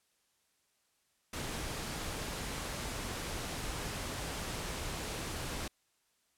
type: noise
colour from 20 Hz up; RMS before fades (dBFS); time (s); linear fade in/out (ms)
pink; -39; 1.33-5.68; 5
effects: white hiss -75 dBFS RMS until 6.37 s + low-pass 11000 Hz 12 dB/octave